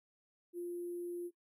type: tone with sample-and-hold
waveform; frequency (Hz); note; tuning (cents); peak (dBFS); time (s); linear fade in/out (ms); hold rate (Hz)
sine; 349.2; F4; 0; -38; 0.53-1.31; 50; 11025
effects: noise-tail reverb RT60 0.1 s tail -18 dB re dry